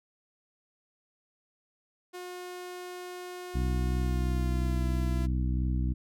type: tone with pitch glide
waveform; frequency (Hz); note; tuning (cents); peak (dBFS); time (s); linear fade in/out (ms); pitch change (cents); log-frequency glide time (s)
sawtooth; 360 to 337.8; F#4 to E4; -47 to +42; -35; 2.13-5.27; 20; -111; 3.98-4.85
type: harmonic tone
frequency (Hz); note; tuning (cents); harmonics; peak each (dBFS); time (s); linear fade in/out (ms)
63; B1; +35; 1 / 2 / 3 / 4 / 5; -27 / -33 / -37 / -39 / -41; 3.54-5.94; 20
effects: none